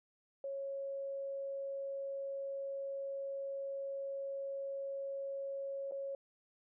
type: tone with dropouts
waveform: sine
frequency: 550 Hz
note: C#5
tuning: 14 cents flat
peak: -38 dBFS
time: 0.44-6.15 s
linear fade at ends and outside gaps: 2 ms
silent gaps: 5.912-5.92 s
effects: none